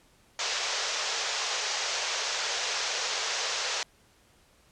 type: band-pass noise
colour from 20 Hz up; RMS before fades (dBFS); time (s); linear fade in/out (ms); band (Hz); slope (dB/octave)
white; -31; 0.39-3.83; 2; 420 to 6700; 48
effects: pink hiss -62 dBFS RMS until 4.71 s + low-pass 11000 Hz 12 dB/octave